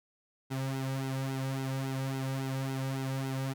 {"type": "tone with flanger", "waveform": "sawtooth", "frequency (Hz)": 133.7, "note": "C3", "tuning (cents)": 38, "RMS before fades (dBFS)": -34, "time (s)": [0.5, 3.54], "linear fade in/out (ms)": 20, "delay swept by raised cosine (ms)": [1.7, 2.9], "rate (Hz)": 3.6, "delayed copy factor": -0.8, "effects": []}